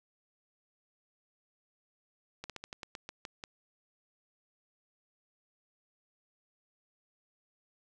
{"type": "slowing click train", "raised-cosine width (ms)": 0.2, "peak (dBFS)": -24, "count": 10, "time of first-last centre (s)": [2.44, 3.439], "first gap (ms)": 57, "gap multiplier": 1.16, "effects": []}